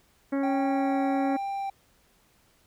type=harmonic tone; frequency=275.9 Hz; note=C#4; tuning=8 cents flat; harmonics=1 / 2 / 3 / 4 / 5 / 6 / 7 / 8; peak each=-25 / -32 / -41 / -43 / -43 / -46 / -46 / -49 dBFS; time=0.32-1.37 s; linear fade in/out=10 ms
type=tone with vibrato; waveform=triangle; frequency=784 Hz; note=G5; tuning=in tune; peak=-27 dBFS; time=0.43-1.7 s; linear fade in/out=5 ms; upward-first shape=sine; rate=1.2 Hz; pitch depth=14 cents each way
effects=pink hiss -64 dBFS RMS until 2.66 s